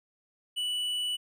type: tone with tanh clipping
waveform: sine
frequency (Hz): 2960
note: F#7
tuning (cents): 0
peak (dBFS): -30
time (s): 0.56-1.17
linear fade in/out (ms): 20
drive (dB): 8
effects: none